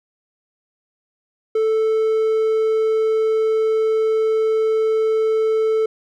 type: tone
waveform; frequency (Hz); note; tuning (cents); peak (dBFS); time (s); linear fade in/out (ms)
triangle; 440; A4; 0; -13; 1.55-5.86; 5
effects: none